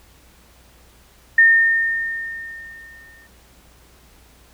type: tone with exponential decay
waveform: sine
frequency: 1823 Hz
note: A#6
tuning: 39 cents flat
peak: -7 dBFS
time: 1.38-3.27 s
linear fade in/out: 5 ms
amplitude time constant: 410 ms
effects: added 60 Hz sine -52 dBFS peak until 4.53 s + pink hiss -52 dBFS RMS until 4.53 s